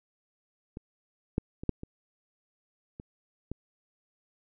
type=clicks; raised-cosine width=3 ms; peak=-26 / -13 / -25 / -12 / -26 / -28 / -22 dBFS; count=7; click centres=0.771 / 1.381 / 1.635 / 1.693 / 1.834 / 2.999 / 3.516 s; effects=none